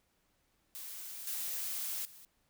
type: noise with level steps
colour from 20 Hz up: blue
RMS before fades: -45 / -38 / -55 dBFS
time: 0.75-2.25 s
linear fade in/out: 0 ms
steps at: 1.27 / 2.05 s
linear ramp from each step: 2 ms
effects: pink hiss -75 dBFS RMS until 2.49 s